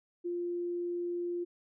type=tone; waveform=sine; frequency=349.2 Hz; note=F4; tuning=in tune; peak=-32 dBFS; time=0.24-1.45 s; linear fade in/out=20 ms; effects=none